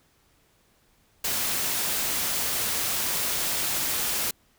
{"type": "noise", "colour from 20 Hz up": "white", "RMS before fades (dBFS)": -27, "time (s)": [1.24, 4.31], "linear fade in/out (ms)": 5, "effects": ["pink hiss -64 dBFS RMS until 4.58 s"]}